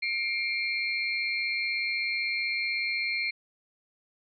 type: tone cluster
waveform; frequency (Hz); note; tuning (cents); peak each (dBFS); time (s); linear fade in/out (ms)
sine; 2138 / 2354 / 4239; C7 / D7 / C8; +37 / +3 / +22; -31 / -30 / -35; 0.02-3.31; 10
effects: none